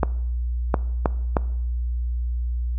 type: clicks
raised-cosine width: 1 ms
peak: -4 dBFS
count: 4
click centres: 0.032 / 0.742 / 1.058 / 1.368 s
effects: noise-tail reverb RT60 0.8 s tail -20 dB re dry + added 60 Hz sine -22 dBFS peak until 2.78 s